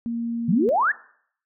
sine tone, 233.1 Hz, A#3, in tune, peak -24 dBFS, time 0.06-0.69 s, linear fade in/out 0 ms
sine exponential sweep, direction up, 150.9 to 1870 Hz, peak -17 dBFS, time 0.48-0.92 s, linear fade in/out 10 ms
effects noise-tail reverb RT60 0.6 s tail -20 dB re dry

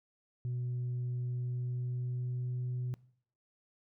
sine tone with pitch glide, 123.47 to 124.76 Hz, B2 to B2, 0 to +18 cents, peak -31 dBFS, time 0.45-2.94 s, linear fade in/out 0 ms, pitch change +18 cents, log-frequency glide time 1.26-2.64 s, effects noise-tail reverb RT60 0.6 s tail -23 dB re dry + tanh soft clip ceiling -31 dBFS

